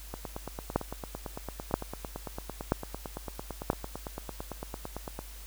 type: two click trains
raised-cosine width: 1 ms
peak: -22 / -10 dBFS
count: 46 / 4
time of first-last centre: 0.14-5.191 / 0.76-3.701 s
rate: 8.91 / 1.02 Hz
effects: added 50 Hz sine -44 dBFS peak until 5.46 s + white hiss -50 dBFS RMS until 5.46 s